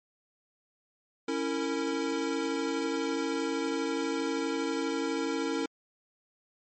square chord, A# diminished, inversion first, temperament equal with one note detuned, 277.2 / 329.6 / 458.2 Hz, C#4 / E4 / A#4, 0 / 0 / -30 cents, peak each -34 dBFS, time 1.28-5.66 s, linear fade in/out 5 ms, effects low-pass 9000 Hz 12 dB/octave + MP3 32 kbps

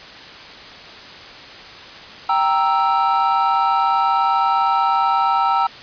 triangle chord, E diminished, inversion first, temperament equal, 784 / 932.3 / 1318.5 Hz, G5 / Bb5 / E6, 0 / 0 / 0 cents, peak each -17 dBFS, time 2.29-5.67 s, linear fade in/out 5 ms, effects white hiss -37 dBFS RMS until 5.82 s + resampled to 11025 Hz

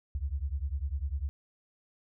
sine beating tone pair, 65.5 / 75.5 Hz, C2 / D2, +2 / +48 cents, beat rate 10 Hz, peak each -33 / -34 dBFS, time 0.15-1.29 s, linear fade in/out 0 ms, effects none

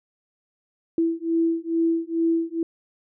sine beating tone pair, 329.6 / 331.9 Hz, E4 / E4, 0 / +12 cents, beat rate 2.3 Hz, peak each -23 dBFS, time 0.98-2.63 s, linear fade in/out 2 ms, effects none

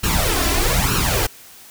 pink noise with flanger, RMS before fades -18 dBFS, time 0.03-1.27 s, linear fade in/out 10 ms, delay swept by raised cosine 0.71 to 3.01 ms, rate 1.1 Hz, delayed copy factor +0.75, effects white hiss -43 dBFS RMS until 1.7 s

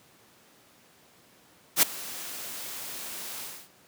white noise with ADSR envelope, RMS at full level -17 dBFS, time 1.76-3.69 s, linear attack 67 ms, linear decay 6 ms, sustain -21 dB, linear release 260 ms, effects pink hiss -58 dBFS RMS until 3.87 s + high-pass 150 Hz 12 dB/octave

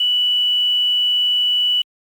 sine tone with quantisation, 2959 Hz, F#7, 1 cent flat, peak -14 dBFS, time 0-1.82 s, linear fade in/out 5 ms, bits 7, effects Opus 48 kbps

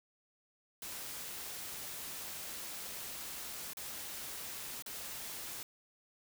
white noise with dropouts, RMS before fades -44 dBFS, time 0.82-5.63 s, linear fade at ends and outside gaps 2 ms, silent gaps 3.734-3.77 / 4.823-4.861 s, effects none

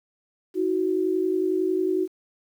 sine tone pair together, 320 / 371 Hz, D#4 / F#4, +49 / +5 cents, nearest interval minor third, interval 256 cents, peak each -26 / -22 dBFS, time 0.54-2.08 s, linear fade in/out 50 ms, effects 9-bit

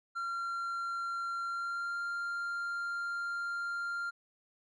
triangle tone with pitch glide, 1376 to 1392.8 Hz, F6 to F6, -26 to -5 cents, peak -32 dBFS, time 0.15-4.11 s, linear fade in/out 20 ms, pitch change +21 cents, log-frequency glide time 1.45-1.99 s, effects resampled to 22050 Hz

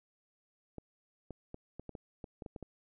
clicks, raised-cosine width 2 ms, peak -30 dBFS, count 11, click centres 0.783 / 1.307 / 1.544 / 1.796 / 1.893 / 1.952 / 2.242 / 2.422 / 2.462 / 2.562 / 2.627 s, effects none

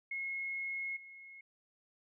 sine tone with level steps, 2167 Hz, C#7, 40 cents flat, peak -36 / -50 dBFS, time 0.11-1.41 s, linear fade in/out 5 ms, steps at 0.96 s, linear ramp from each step 10 ms, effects none

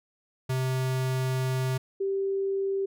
square / sine tone pair in turn, 130 / 390.7 Hz, C3 / G4, -11 / -6 cents, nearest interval octave + perfect fifth, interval 1905 cents, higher second, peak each -26 / -25 dBFS, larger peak second, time 0.49-1.78 / 2-2.86 s, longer first, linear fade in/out 10 ms, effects none

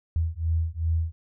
sine beating tone pair, 80.6 / 83.2 Hz, E2 / E2, -38 / +17 cents, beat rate 2.6 Hz, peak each -26 dBFS, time 0.16-1.12 s, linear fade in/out 0 ms, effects none

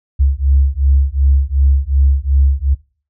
sine beating tone pair, 67.5 / 70.2 Hz, C#2 / C#2, -45 / +22 cents, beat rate 2.7 Hz, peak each -12 dBFS, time 0.19-2.75 s, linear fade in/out 20 ms, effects noise-tail reverb RT60 0.4 s tail -22 dB re dry + tanh soft clip ceiling -2 dBFS

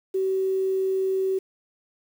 sine tone, 381.4 Hz, G4, 47 cents flat, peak -21 dBFS, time 0.14-1.39 s, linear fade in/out 10 ms, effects 8-bit

